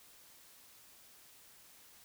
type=silence; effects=white hiss -60 dBFS RMS until 2.04 s